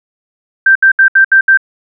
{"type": "tone bursts", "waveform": "sine", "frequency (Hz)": 1568, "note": "G6", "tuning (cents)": 0, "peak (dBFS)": -3, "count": 6, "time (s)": [0.66, 1.574], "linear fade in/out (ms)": 5, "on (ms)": 94, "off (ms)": 70, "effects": []}